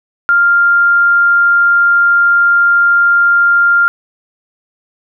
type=tone; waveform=sine; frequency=1396.9 Hz; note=F6; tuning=in tune; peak=-6 dBFS; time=0.29-3.88 s; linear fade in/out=0 ms; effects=none